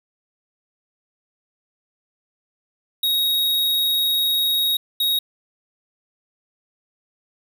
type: tone bursts at uneven times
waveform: square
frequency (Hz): 3775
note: A#7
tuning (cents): +21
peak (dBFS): -18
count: 2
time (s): 3.03-4.77 / 5-5.19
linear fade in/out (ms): 5
effects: none